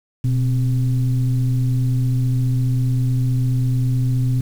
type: tone with frequency modulation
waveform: sine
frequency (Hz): 124.3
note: B2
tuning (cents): +12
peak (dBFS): -15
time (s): 0.24-4.41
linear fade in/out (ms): 5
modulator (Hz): 139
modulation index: 0.48
effects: 7-bit